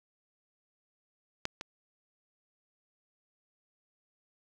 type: clicks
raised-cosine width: 0.2 ms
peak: -14 / -21 dBFS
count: 2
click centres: 1.454 / 1.611 s
effects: none